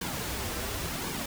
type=noise with flanger; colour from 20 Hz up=pink; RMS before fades=-34 dBFS; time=0.01-1.26 s; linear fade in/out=5 ms; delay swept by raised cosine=1.5 to 7.3 ms; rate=0.93 Hz; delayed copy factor=-0.6; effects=none